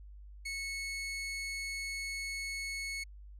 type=tone; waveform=sawtooth; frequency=2200 Hz; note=C#7; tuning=14 cents flat; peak=-33 dBFS; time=0.45-3.04 s; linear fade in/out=10 ms; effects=added 50 Hz sine -48 dBFS peak until 3.39 s + low-pass 10000 Hz 12 dB/octave